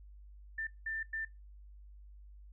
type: tone bursts at uneven times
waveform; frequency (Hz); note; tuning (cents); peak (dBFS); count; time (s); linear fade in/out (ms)
sine; 1784; A6; +23; -35; 3; 0.58-0.67 / 0.86-1.03 / 1.13-1.25; 5
effects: noise-tail reverb RT60 0.2 s tail -23 dB re dry + added 50 Hz sine -51 dBFS peak until 2.52 s